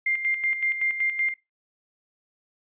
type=tone with tremolo; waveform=sine; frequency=2100 Hz; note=C7; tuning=6 cents sharp; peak=-21 dBFS; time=0.06-1.34 s; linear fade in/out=5 ms; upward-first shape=square; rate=5.3 Hz; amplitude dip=60%; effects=noise-tail reverb RT60 0.2 s tail -20 dB re dry + resampled to 8000 Hz